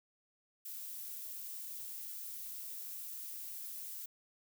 violet noise, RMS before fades -45 dBFS, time 0.65-4.06 s, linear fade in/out 5 ms, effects none

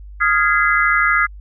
sine chord, F minor seventh, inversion third, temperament equal with one note detuned, 1244.5 / 1396.9 / 1661.2 / 2044 Hz, Eb6 / F6 / Ab6 / C7, 0 / 0 / 0 / -41 cents, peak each -18 dBFS, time 0.2-1.27 s, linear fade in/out 20 ms, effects added 50 Hz sine -33 dBFS peak until 1.4 s

